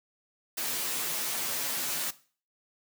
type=noise with comb filter; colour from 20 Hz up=white; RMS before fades=-32 dBFS; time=0.57-2.11 s; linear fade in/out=10 ms; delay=10 ms; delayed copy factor=-1; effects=noise-tail reverb RT60 0.4 s tail -17 dB re dry + high-pass 150 Hz 12 dB/octave